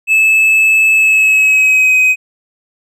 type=tone with pitch glide; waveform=triangle; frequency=2609 to 2519 Hz; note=E7 to D#7; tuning=-18 to +21 cents; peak=-5 dBFS; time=0.07-2.16 s; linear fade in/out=50 ms; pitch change=-61 cents; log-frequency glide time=0.93-1.96 s; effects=none